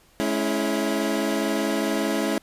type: chord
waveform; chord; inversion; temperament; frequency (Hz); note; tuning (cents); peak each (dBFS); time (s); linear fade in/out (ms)
25% pulse; C# minor; second; equal with one note detuned; 212.4 / 277.2 / 329.6; G#3 / C#4 / E4; +39 / 0 / 0; -23; 0.2-2.38; 0
effects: pink hiss -57 dBFS RMS until 2.42 s + resampled to 32000 Hz